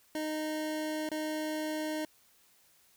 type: tone with dropouts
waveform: 25% pulse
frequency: 309.1 Hz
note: D#4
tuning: 11 cents flat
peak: -29 dBFS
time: 0.15-2.05 s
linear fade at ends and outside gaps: 2 ms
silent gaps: 1.09-1.115 s
effects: white hiss -65 dBFS RMS until 2.96 s